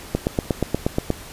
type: click train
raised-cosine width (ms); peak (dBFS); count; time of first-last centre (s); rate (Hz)
2; -5; 9; 0.15-1.104; 8.39
effects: pink hiss -39 dBFS RMS until 1.32 s + resampled to 32000 Hz